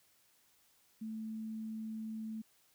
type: tone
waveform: sine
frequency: 220 Hz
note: A3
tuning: in tune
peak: -39 dBFS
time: 1.01-2.42 s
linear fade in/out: 10 ms
effects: white hiss -70 dBFS RMS until 2.74 s